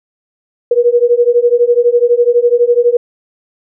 sine beating tone pair, 474.5 / 486.5 Hz, A#4 / B4, +31 / -26 cents, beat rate 12 Hz, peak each -10 dBFS, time 0.71-2.97 s, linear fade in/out 5 ms, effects none

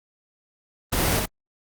pink noise with echo, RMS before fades -23 dBFS, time 0.92-1.2 s, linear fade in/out 10 ms, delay 60 ms, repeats 1, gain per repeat -2 dB, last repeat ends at 1.26 s, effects Opus 24 kbps

